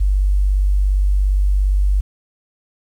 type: tone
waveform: sine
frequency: 48.65 Hz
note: G1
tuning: 12 cents flat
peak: -12 dBFS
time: 0-2.01 s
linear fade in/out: 10 ms
effects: 8-bit